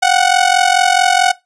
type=ring-modulated tone; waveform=sawtooth; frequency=740 Hz; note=F#5; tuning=in tune; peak=-3 dBFS; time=0.02-1.32 s; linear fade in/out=10 ms; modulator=22.3 Hz; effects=noise-tail reverb RT60 0.2 s tail -20 dB re dry + resampled to 22050 Hz